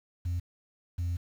sine tone pair in turn, 87.31 / 86.94 Hz, F2 / F2, 0 / -7 cents, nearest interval unison, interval 7 cents, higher first, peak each -26 dBFS, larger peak neither, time 0.25-0.4 / 0.98-1.17 s, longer second, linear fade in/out 10 ms, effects tanh soft clip ceiling -27 dBFS + 9-bit

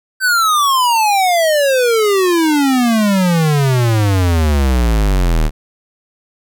square exponential sweep, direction down, 1556 to 36.71 Hz, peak -11 dBFS, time 0.2-5.51 s, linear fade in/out 50 ms, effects none

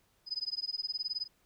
sine tone with tremolo, 5000 Hz, D#8, 8 cents sharp, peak -30 dBFS, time 0.26-1.28 s, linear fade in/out 50 ms, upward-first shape sine, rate 19 Hz, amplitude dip 100%, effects pink hiss -71 dBFS RMS until 1.45 s

